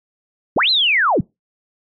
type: linear two-way sweep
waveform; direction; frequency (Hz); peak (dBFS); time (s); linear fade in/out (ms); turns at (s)
sine; up then down; 92.8 to 4186 to 92.8; -12; 0.56-1.21; 5; 0.7
effects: noise-tail reverb RT60 0.2 s tail -25 dB re dry + MP3 64 kbps